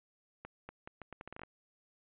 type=accelerating click train; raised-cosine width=0.5 ms; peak=-30 dBFS; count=12; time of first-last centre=0.45-1.435 s; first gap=240 ms; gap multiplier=0.77; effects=resampled to 8000 Hz